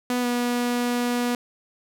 sawtooth tone with pitch glide, 246.9 to 242.8 Hz, B3 to B3, 0 to -29 cents, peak -18 dBFS, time 0.1-1.35 s, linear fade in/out 2 ms, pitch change -29 cents, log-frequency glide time 0.21-0.26 s, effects none

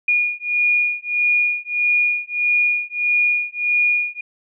sine beating tone pair, 2438 / 2439.6 Hz, D#7 / D#7, -36 / -35 cents, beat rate 1.6 Hz, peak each -19 dBFS, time 0.08-4.21 s, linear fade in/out 5 ms, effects none

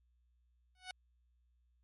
10% pulse tone with exponential growth, 740 Hz, F#5, in tune, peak -31 dBFS, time 0.75-0.91 s, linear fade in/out 2 ms, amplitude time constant 34 ms, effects added 60 Hz sine -70 dBFS peak until 1.83 s + MP3 48 kbps

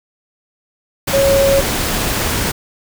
sine tone in noise, 550 Hz, C#5, 14 cents flat, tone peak -10 dBFS, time 1.13-1.61 s, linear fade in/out 10 ms, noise pink, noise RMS -18 dBFS, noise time 1.07-2.52 s, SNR +5 dB, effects none

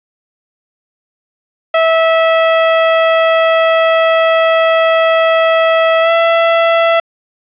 sawtooth tone with pitch glide, 652 to 666.1 Hz, E5 to E5, -19 to +18 cents, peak -4 dBFS, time 1.74-7 s, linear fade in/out 5 ms, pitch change +37 cents, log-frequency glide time 6.01-6.11 s, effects resampled to 8000 Hz + 7-bit

